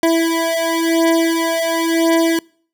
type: beating tone pair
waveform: 25% pulse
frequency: 329.6 / 330.55 Hz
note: E4 / E4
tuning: 0 / +5 cents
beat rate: 0.95 Hz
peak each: -13 dBFS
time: 0.03-2.39 s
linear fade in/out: 2 ms
effects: noise-tail reverb RT60 0.5 s tail -26 dB re dry